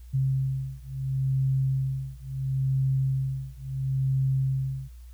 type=beating tone pair; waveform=sine; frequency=133.2 / 133.93 Hz; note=C3 / C3; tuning=+31 / +41 cents; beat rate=0.73 Hz; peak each=-27 dBFS; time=0.13-4.89 s; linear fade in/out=20 ms; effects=added 60 Hz sine -42 dBFS peak until 5.13 s + white hiss -63 dBFS RMS until 5.13 s